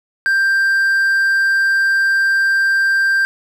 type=tone; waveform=triangle; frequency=1580 Hz; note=G6; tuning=13 cents sharp; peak=-10 dBFS; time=0.26-3.25 s; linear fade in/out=0 ms; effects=none